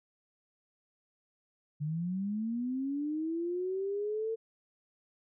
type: linear sweep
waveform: sine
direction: up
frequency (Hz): 144.9 to 453.5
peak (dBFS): -31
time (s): 1.8-4.36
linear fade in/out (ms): 20
effects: none